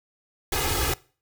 pink noise with comb filter, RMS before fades -25 dBFS, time 0.52-0.94 s, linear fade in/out 5 ms, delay 2.4 ms, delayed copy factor +0.95, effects noise-tail reverb RT60 0.4 s tail -22 dB re dry

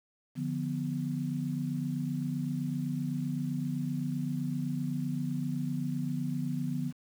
sine chord, B diminished, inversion first, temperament equal, 146.83 / 174.61 / 246.9 Hz, D3 / F3 / B3, 0 / 0 / 0 cents, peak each -34 / -36 / -34 dBFS, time 0.35-6.93 s, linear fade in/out 50 ms, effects 9-bit

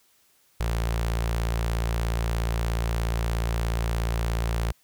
sawtooth tone with notch filter, 56.9 Hz, A#1, 41 cents flat, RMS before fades -26 dBFS, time 0.6-4.72 s, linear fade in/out 5 ms, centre 260 Hz, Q 1.2, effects white hiss -63 dBFS RMS until 4.83 s

